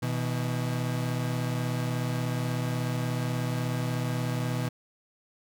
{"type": "tone pair together", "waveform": "35% pulse", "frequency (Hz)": [123.47, 159.95], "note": ["B2", "D#3"], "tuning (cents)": [0, 48], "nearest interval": "major third", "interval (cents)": 448, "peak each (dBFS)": [-27, -31], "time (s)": [0.02, 4.69], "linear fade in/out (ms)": 10, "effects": []}